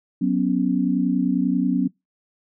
sine chord, F# suspended fourth, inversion none, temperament equal, 185 / 246.9 / 277.2 Hz, F#3 / B3 / C#4, 0 / 0 / 0 cents, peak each -22 dBFS, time 0.21-1.88 s, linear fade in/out 10 ms, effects noise-tail reverb RT60 0.2 s tail -24 dB re dry

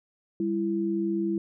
sine tone pair together, 198.8 / 333.8 Hz, G3 / E4, +25 / +22 cents, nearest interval major sixth, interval 897 cents, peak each -29 / -26 dBFS, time 0.4-1.38 s, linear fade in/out 2 ms, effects none

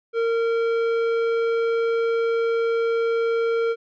triangle tone with tanh clipping, 459.8 Hz, A#4, 24 cents flat, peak -21 dBFS, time 0.13-3.76 s, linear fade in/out 50 ms, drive 16 dB, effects none

